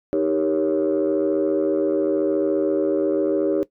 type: chord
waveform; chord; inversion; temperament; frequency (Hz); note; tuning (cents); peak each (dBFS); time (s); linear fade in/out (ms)
sine; Eb dominant seventh; none; equal; 311.1 / 392 / 466.2 / 554.4; Eb4 / G4 / Bb4 / Db5; 0 / 0 / 0 / 0; -21 / -21 / -26 / -22; 0.13-3.63; 0
effects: noise-tail reverb RT60 0.1 s tail -18 dB re dry + tanh soft clip ceiling -12 dBFS